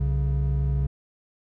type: tone pair together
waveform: triangle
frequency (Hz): 64.01 / 138.4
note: C2 / C#3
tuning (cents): -37 / -2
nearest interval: octave + minor second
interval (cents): 1335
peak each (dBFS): -21 / -23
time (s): 0-0.87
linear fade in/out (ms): 10
effects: none